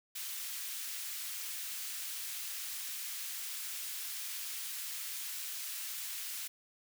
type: high-pass noise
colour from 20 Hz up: white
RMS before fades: -41 dBFS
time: 0.15-6.48 s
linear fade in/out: 10 ms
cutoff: 1800 Hz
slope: 12 dB/octave
effects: none